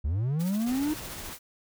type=linear sweep; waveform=triangle; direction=up; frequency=64.3 to 314.6 Hz; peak=-23 dBFS; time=0.04-0.94 s; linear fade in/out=10 ms
type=noise with tremolo; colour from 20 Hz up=white; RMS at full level=-41 dBFS; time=0.39-1.39 s; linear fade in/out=20 ms; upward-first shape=triangle; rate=14 Hz; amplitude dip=60%
type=noise; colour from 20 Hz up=pink; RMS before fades=-41 dBFS; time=0.66-1.34 s; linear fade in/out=10 ms
effects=none